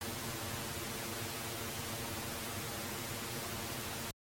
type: noise with comb filter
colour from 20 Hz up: pink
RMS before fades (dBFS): -40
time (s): 0.01-4.11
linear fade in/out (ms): 2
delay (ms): 8.7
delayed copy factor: +0.95
effects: high-pass 60 Hz 12 dB/octave + MP3 64 kbps